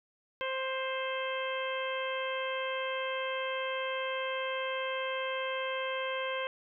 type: harmonic tone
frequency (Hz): 525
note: C5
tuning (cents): +6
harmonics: 1 / 2 / 3 / 4 / 5 / 6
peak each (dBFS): -35 / -38 / -40 / -41 / -42 / -43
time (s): 0.41-6.47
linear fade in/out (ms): 0
effects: none